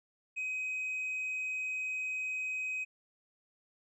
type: tone with tanh clipping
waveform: sine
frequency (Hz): 2523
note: D#7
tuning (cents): +23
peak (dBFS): -34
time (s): 0.36-2.85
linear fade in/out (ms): 20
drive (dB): 1
effects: none